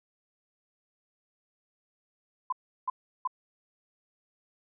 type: tone bursts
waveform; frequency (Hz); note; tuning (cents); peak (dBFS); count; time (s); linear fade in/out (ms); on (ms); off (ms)
sine; 1015; B5; +47; -26; 3; 2.5-3.275; 5; 25; 350
effects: none